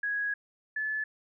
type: tone pair in turn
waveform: sine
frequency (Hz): 1661.2 / 1728.8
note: G#6 / A6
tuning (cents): 0 / -31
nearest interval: minor second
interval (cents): 69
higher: second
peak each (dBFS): -28 / -29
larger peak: first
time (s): 0.03-0.34 / 0.76-1.04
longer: first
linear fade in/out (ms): 5
effects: none